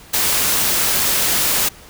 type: noise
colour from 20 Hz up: white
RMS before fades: -17 dBFS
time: 0.13-1.69 s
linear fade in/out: 10 ms
effects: pink hiss -42 dBFS RMS until 1.89 s